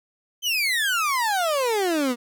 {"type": "exponential sweep", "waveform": "30% pulse", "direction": "down", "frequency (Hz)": [3136, 233.1], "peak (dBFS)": -18, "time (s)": [0.42, 2.16], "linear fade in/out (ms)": 50, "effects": []}